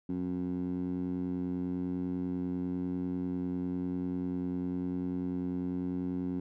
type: tone with band-pass filter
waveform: 15% pulse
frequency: 90.1 Hz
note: F#2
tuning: 45 cents flat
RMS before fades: -34 dBFS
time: 0.09-6.4 s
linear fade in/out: 5 ms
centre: 240 Hz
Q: 2.9
effects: none